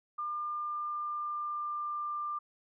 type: tone with pitch glide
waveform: sine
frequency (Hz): 1200 to 1191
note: D6 to D6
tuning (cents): +37 to +24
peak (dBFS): -33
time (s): 0.18-2.39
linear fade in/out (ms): 10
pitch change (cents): -13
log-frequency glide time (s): 0.55-2.14
effects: none